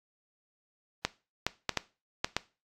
clicks, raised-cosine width 0.2 ms, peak -9 dBFS, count 6, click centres 1.05 / 1.466 / 1.693 / 1.773 / 2.245 / 2.366 s, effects noise-tail reverb RT60 0.3 s tail -18 dB re dry + AAC 64 kbps

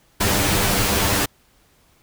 pink noise with comb filter, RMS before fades -19 dBFS, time 0.2-1.26 s, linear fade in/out 10 ms, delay 10 ms, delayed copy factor +0.7, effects pink hiss -58 dBFS RMS until 2.02 s

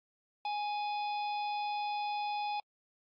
harmonic tone with a mistuned harmonic, 830.6 Hz, G#5, in tune, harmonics 1 / 3 / 4 / 5 / 6, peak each -33 / -44 / -49 / -52 / -51 dBFS, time 0.45-2.6 s, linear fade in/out 2 ms, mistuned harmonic 4, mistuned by +69 cents, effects AAC 48 kbps

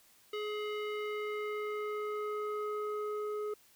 square tone with low-pass filter sweep, 421.3 Hz, G#4, 25 cents sharp, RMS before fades -37 dBFS, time 0.33-3.54 s, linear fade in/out 5 ms, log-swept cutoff 3200 to 950 Hz, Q 2, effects white hiss -64 dBFS RMS until 3.75 s

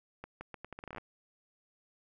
accelerating click train, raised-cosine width 0.5 ms, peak -28 dBFS, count 14, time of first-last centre 0.24-0.982 s, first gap 170 ms, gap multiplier 0.78, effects none

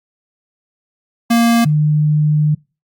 square / sine tone pair in turn, 233.1 / 151.14 Hz, A#3 / D#3, 0 / -50 cents, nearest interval minor sixth, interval 750 cents, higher first, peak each -10 / -10 dBFS, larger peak neither, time 1.3-1.65 / 1.65-2.55 s, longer second, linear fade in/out 10 ms, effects noise-tail reverb RT60 0.3 s tail -25 dB re dry + Opus 48 kbps

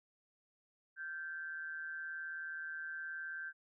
sine tone with amplitude modulation, 1561 Hz, G6, 8 cents flat, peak -38 dBFS, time 0.96-3.53 s, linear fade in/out 50 ms, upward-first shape sine, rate 159 Hz, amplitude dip 60%, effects none

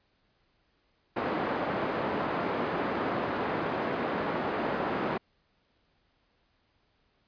pink band-pass noise, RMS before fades -31 dBFS, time 1.16-5.18 s, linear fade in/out 10 ms, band 240 to 1400 Hz, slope 12 dB/octave, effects pink hiss -71 dBFS RMS until 7.27 s + resampled to 11025 Hz

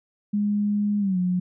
sine tone with pitch glide, 206.4 to 180.72 Hz, G#3 to F#3, -10 to -40 cents, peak -20 dBFS, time 0.33-1.4 s, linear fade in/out 10 ms, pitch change -230 cents, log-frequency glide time 0.99-1.18 s, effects none

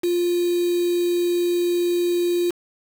sine tone with quantisation, 349.7 Hz, F4, 2 cents sharp, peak -18 dBFS, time 0.03-2.51 s, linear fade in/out 10 ms, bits 5, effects none

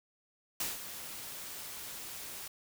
white noise with ADSR envelope, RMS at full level -34 dBFS, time 0.6-2.48 s, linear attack 4 ms, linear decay 170 ms, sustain -10 dB, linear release 6 ms, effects none

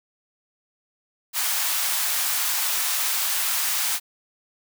white high-pass noise, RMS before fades -24 dBFS, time 1.33-4 s, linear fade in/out 50 ms, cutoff 750 Hz, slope 24 dB/octave, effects none

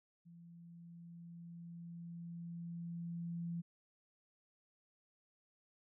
sine tone with level ramp, 170 Hz, F3, 46 cents flat, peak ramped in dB -55 to -38 dBFS, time 0.25-3.62 s, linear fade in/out 20 ms, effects none

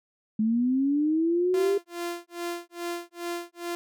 sine linear sweep, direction up, 212.6 to 402.5 Hz, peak -21 dBFS, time 0.39-1.78 s, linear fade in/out 5 ms
sawtooth tone with tremolo, 345.4 Hz, F4, 19 cents flat, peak -25 dBFS, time 1.54-3.75 s, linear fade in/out 0 ms, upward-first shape sine, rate 2.4 Hz, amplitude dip 100%
effects none

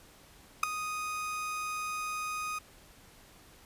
30% pulse tone with ADSR envelope, 1244.5 Hz, D#6, in tune, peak -15 dBFS, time 0.63-2.59 s, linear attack 5 ms, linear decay 3 ms, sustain -16 dB, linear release 10 ms, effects pink hiss -57 dBFS RMS until 3.65 s + resampled to 32000 Hz

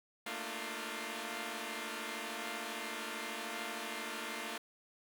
5% pulse chord, Bb major seventh, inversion third, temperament equal with one note detuned, 220 / 233.1 / 299.7 / 349.2 Hz, A3 / Bb3 / D4 / F4, 0 / 0 / +35 / 0 cents, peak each -34 dBFS, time 0.26-4.58 s, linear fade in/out 5 ms, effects none

